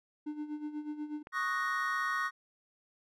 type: tone with tremolo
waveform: triangle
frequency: 300 Hz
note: D4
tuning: 37 cents sharp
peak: -32 dBFS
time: 0.26-1.23 s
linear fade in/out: 10 ms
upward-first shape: sine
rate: 8.2 Hz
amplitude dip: 70%
type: click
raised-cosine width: 0.5 ms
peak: -31 dBFS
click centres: 1.271 s
type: chord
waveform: triangle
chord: D# minor seventh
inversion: third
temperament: equal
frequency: 1108.7 / 1244.5 / 1480 / 1864.7 Hz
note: C#6 / D#6 / F#6 / A#6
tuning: 0 / 0 / 0 / 0 cents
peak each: -34 / -35 / -36 / -33 dBFS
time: 1.32-2.31 s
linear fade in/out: 50 ms
effects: none